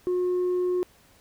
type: tone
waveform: sine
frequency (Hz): 360.9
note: F#4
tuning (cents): -43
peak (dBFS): -20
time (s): 0.07-0.83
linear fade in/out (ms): 0
effects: tanh soft clip ceiling -21 dBFS + pink hiss -58 dBFS RMS until 1.2 s